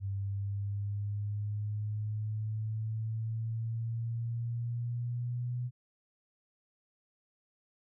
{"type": "exponential sweep", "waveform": "sine", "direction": "up", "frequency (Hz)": [98, 123.47], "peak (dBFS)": -32, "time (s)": [0, 5.71], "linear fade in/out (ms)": 50, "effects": []}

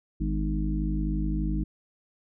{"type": "harmonic tone with a mistuned harmonic", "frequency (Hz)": 51.7, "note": "G#1", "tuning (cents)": -7, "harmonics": [1, 3, 4, 5, 6], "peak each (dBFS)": [-27, -32, -33, -40, -33], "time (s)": [0.2, 1.64], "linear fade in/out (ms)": 10, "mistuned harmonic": 5, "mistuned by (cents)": -32, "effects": []}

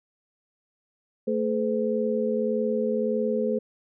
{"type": "tone cluster", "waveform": "sine", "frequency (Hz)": [222.9, 427.3, 509], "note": ["A3", "G#4", "C5"], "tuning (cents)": [23, 49, -48], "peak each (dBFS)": -27, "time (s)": [1.27, 3.59], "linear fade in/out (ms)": 10, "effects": []}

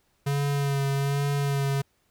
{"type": "tone with vibrato", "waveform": "square", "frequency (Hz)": 140.3, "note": "C#3", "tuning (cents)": 21, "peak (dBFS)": -24, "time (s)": [0.26, 1.82], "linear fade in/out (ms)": 10, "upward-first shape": "sine", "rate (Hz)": 1.2, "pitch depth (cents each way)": 24, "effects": ["pink hiss -69 dBFS RMS until 2.1 s"]}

